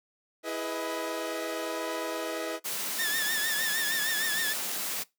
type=chord; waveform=sawtooth; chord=E major seventh; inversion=none; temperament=equal with one note detuned; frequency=329.6 / 415.3 / 493.9 / 630.6 Hz; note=E4 / G#4 / B4 / D#5; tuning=0 / 0 / 0 / +23 cents; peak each=-33 / -36 / -33 / -32 dBFS; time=0.43-2.6 s; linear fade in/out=50 ms
type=high-pass noise; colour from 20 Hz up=white; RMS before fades=-33 dBFS; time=2.64-5.04 s; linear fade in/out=20 ms; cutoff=150 Hz; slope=96 dB/octave
type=tone with vibrato; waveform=sawtooth; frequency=1760 Hz; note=A6; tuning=in tune; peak=-25 dBFS; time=2.98-4.54 s; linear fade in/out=20 ms; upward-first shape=triangle; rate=6.5 Hz; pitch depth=91 cents each way
effects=noise-tail reverb RT60 0.2 s tail -21 dB re dry